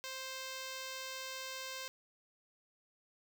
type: tone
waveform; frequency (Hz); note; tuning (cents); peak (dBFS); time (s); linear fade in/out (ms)
5% pulse; 525; C5; +6; -30; 0.04-1.88; 0
effects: none